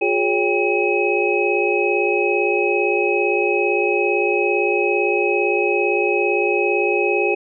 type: tone cluster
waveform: sine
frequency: 357.9 / 415.6 / 556 / 798 / 2546 Hz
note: F4 / G#4 / C#5 / G5 / D#7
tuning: +42 / +1 / +5 / +31 / +39 cents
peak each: -21 / -20 / -26 / -25 / -21 dBFS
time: 0.01-7.35 s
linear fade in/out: 10 ms
effects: none